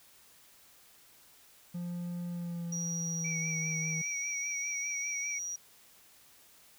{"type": "tone with pitch glide", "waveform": "triangle", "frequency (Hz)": [174.61, 159.2], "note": ["F3", "D#3"], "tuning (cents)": [0, 40], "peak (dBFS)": -33, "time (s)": [1.74, 4.02], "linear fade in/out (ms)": 10, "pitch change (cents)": -160, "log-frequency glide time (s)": [2.28, 3.66]}
{"type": "tone", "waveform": "sine", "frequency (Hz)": 5760, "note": "F#8", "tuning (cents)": -47, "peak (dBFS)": -35, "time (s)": [2.72, 5.56], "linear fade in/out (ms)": 5}
{"type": "tone with vibrato", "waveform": "sine", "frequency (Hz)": 2272, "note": "C#7", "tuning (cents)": 42, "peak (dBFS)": -36, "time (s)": [3.24, 5.39], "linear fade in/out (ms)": 10, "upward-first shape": "sine", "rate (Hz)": 5, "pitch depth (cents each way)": 44}
{"effects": ["white hiss -60 dBFS RMS until 6.78 s"]}